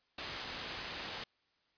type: low-pass noise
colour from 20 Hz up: white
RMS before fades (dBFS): -43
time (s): 0.18-1.24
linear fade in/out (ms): 5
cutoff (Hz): 4600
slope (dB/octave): 12
effects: white hiss -75 dBFS RMS until 1.77 s + resampled to 11025 Hz